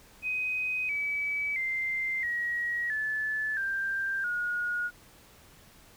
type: tone with pitch steps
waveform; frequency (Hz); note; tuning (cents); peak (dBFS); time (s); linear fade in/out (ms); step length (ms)
sine; 2511 / 2289 / 2087 / 1903 / 1735 / 1581.8 / 1442.2; D#7 / D7 / C7 / A#6 / A6 / G6 / F#6; +15 / -45 / -5 / +35 / -25 / +15 / -45; -28; 0.22-4.91; 50; 670
effects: pink hiss -56 dBFS RMS until 5.96 s